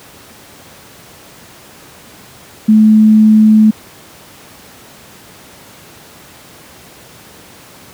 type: tone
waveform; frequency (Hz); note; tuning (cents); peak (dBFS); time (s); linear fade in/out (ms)
sine; 216.2; A3; -30; -3; 2.68-3.71; 10
effects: pink hiss -38 dBFS RMS until 7.93 s + high-pass 100 Hz 12 dB/octave